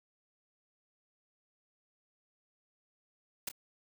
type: noise with echo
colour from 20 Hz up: white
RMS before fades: -36 dBFS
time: 3.47-3.49 s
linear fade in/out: 5 ms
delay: 26 ms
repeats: 1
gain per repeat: -12 dB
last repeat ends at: 3.516 s
effects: none